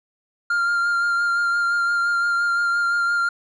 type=tone with vibrato; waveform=triangle; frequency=1396.9 Hz; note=F6; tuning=in tune; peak=-16 dBFS; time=0.5-3.29 s; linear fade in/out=5 ms; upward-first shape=sine; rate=5.8 Hz; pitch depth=17 cents each way; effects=resampled to 24000 Hz